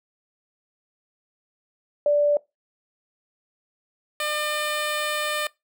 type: tone pair in turn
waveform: sine / 10% pulse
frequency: 585 / 601.4 Hz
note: D5 / D5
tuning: -7 / +41 cents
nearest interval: unison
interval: 48 cents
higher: second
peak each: -16 dBFS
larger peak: neither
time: 2.06-2.37 / 4.2-5.47 s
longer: second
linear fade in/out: 2 ms
effects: noise-tail reverb RT60 0.2 s tail -22 dB re dry